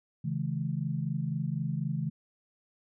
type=tone cluster; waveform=sine; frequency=137.1 / 161.1 / 211.9 Hz; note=C#3 / E3 / G#3; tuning=-19 / -39 / +35 cents; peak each=-33 / -32 / -37 dBFS; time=0.24-2.1 s; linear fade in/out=10 ms; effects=none